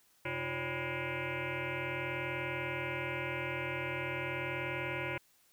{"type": "tone with frequency modulation", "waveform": "sine", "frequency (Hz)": 987.8, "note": "B5", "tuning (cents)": 0, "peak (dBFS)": -34, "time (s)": [0.25, 5.18], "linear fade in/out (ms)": 5, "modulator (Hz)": 224, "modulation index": 7.1, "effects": ["white hiss -68 dBFS RMS until 5.52 s"]}